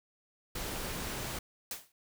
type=noise; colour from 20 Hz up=pink; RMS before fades=-38 dBFS; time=0.55-1.39 s; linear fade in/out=5 ms
type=noise with exponential decay; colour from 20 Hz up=white; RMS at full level=-35 dBFS; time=1.71-1.92 s; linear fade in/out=2 ms; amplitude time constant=44 ms
effects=none